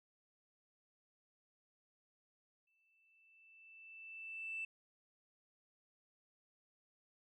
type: tone with exponential growth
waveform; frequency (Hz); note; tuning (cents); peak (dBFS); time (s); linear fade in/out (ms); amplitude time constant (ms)
sine; 2652; E7; +10; -38; 2.67-4.65; 5; 430
effects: tanh soft clip ceiling -35 dBFS